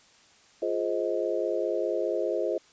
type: chord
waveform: sine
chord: F minor seventh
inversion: none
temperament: just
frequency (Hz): 349.2 / 419.1 / 523.8 / 628.6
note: F4 / Ab4 / C5 / Eb5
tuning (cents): 0 / +16 / +2 / +18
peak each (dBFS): -31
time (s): 0.62-2.58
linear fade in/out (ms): 5
effects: white hiss -58 dBFS RMS until 2.72 s + resampled to 16000 Hz